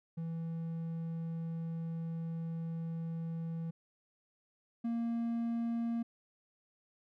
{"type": "tone pair in turn", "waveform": "triangle", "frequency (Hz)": [164.81, 232.5], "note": ["E3", "A#3"], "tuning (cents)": [0, -4], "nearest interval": "tritone", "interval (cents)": 596, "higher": "second", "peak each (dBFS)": [-34, -30], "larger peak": "second", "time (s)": [[0.17, 3.71], [4.84, 6.03]], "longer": "first", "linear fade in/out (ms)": 10, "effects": []}